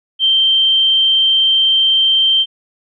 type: tone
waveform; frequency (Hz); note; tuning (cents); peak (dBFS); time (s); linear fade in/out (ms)
sine; 3136; G7; 0; -9; 0.19-2.46; 50
effects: none